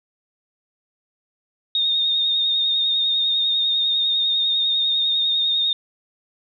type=tone with vibrato; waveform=sine; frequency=3690 Hz; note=A#7; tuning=18 cents flat; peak=-17 dBFS; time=1.75-5.73 s; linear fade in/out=2 ms; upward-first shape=sine; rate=10 Hz; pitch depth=31 cents each way; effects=none